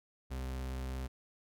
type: tone with vibrato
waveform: 40% pulse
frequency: 64.7 Hz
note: C2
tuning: 19 cents flat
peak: -36 dBFS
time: 0.3-1.08 s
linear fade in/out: 20 ms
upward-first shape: sine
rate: 17 Hz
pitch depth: 14 cents each way
effects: none